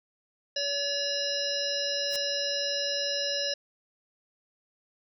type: harmonic tone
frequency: 569 Hz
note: C#5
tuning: 45 cents sharp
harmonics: 1 / 3 / 5 / 7 / 9 / 10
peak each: -33 / -38 / -37 / -35 / -31 / -40 dBFS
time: 0.56-3.54 s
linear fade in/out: 5 ms
type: noise with exponential growth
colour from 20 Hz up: white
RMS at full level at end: -34 dBFS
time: 2.06-2.16 s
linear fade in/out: 1 ms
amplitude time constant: 20 ms
effects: none